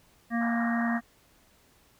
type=harmonic tone; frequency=233.1 Hz; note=A#3; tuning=in tune; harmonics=1 / 3 / 5 / 7 / 8; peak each=-26 / -34 / -38 / -39 / -35 dBFS; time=0.3-1.01 s; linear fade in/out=50 ms
type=band-pass noise; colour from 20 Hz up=white; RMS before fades=-39 dBFS; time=0.4-1 s; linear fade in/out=20 ms; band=620 to 1800 Hz; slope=96 dB/octave
effects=pink hiss -62 dBFS RMS until 1.99 s